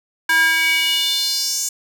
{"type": "tone with high-pass filter sweep", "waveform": "square", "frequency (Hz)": 323.4, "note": "E4", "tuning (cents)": -33, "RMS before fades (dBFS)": -18, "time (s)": [0.29, 1.69], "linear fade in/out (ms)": 5, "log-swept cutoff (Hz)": [1400, 6900], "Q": 4.3, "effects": []}